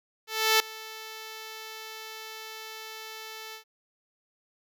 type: tone with ADSR envelope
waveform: 5% pulse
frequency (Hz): 440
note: A4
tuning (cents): 0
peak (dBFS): -7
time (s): 0.27-3.64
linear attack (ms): 330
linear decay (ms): 3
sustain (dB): -21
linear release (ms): 100
effects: none